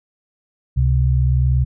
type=tone pair together; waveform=sine; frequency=68.2 / 128.74 Hz; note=C#2 / C3; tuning=-28 / -28 cents; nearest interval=major seventh; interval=1100 cents; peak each=-15 / -16 dBFS; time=0.76-1.65 s; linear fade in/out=20 ms; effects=none